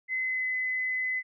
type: tone with pitch glide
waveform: sine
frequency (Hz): 2042 to 2023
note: C7 to B6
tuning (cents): -43 to +41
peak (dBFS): -27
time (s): 0.08-1.23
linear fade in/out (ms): 50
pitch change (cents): -16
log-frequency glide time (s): 0.22-0.49
effects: none